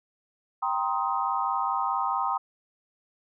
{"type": "chord", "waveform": "sine", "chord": "C minor seventh", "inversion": "second", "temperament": "just", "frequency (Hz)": [784.9, 941.9, 1046.5, 1255.8], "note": ["G5", "Bb5", "C6", "Eb6"], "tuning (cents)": [2, 18, 0, 16], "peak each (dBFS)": -30, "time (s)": [0.62, 2.38], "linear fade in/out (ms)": 10, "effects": []}